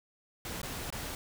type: noise with dropouts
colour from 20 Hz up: pink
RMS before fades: -39 dBFS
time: 0.45-1.15 s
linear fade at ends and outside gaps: 1 ms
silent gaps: 0.616-0.631 / 0.903-0.925 s
effects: none